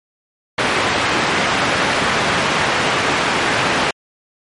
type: band-pass noise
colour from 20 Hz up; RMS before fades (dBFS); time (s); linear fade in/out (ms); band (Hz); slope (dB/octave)
white; -17; 0.58-3.91; 5; 100 to 2100; 12
effects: MP3 48 kbps